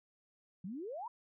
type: exponential sweep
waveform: sine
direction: up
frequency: 170 to 1007 Hz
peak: -40 dBFS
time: 0.64-1.08 s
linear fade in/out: 5 ms
effects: none